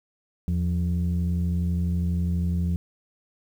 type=tone pair together; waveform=sine; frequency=82.41 / 174.62 Hz; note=E2 / F3; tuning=0 / 0 cents; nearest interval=octave + minor second; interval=1300 cents; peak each=-22 / -24 dBFS; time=0.48-2.76 s; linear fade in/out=0 ms; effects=tanh soft clip ceiling -18 dBFS + 9-bit